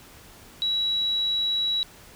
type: tone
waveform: sine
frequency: 3900 Hz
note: B7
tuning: 23 cents flat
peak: -22 dBFS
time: 0.62-1.83 s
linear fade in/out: 0 ms
effects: pink hiss -49 dBFS RMS until 2.15 s